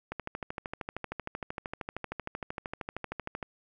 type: click train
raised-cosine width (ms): 0.5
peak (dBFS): -20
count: 44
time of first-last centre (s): 0.12-3.428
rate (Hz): 13
effects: none